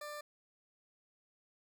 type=tone; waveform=20% pulse; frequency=593 Hz; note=D5; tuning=17 cents sharp; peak=-38 dBFS; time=0.01-0.21 s; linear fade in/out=5 ms; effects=none